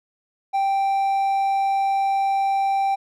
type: tone with hard clipping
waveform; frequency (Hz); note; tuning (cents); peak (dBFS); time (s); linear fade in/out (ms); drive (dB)
triangle; 784; G5; 0; -19; 0.53-2.96; 20; 6
effects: none